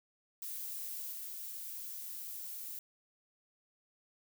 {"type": "noise with level steps", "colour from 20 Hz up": "violet", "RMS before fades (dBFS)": [-42, -44], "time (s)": [0.42, 2.79], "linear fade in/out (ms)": 2, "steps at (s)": 1.12, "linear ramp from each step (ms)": 10, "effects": []}